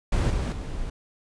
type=noise with level steps; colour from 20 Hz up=brown; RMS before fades=-21 / -25 / -32 dBFS; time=0.12-0.9 s; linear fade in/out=5 ms; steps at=0.3 / 0.52 s; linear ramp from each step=5 ms; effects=resampled to 22050 Hz